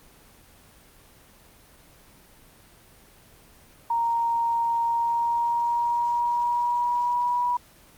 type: tone with pitch glide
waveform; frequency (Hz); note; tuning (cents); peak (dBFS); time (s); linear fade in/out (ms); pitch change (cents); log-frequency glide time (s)
sine; 931 to 972.8; A#5 to B5; -2 to -26; -21; 3.9-7.57; 5; +76; 4.83-7.43
effects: pink hiss -53 dBFS RMS until 7.97 s + Opus 24 kbps